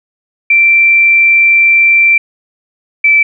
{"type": "tone pair in turn", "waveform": "sine", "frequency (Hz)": [2349, 2321], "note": ["D7", "D7"], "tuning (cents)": [0, -21], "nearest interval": "unison", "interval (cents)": 21, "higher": "first", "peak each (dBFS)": -4, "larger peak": "neither", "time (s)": [[0.5, 2.18], [3.04, 3.23]], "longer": "first", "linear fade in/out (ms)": 5, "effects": []}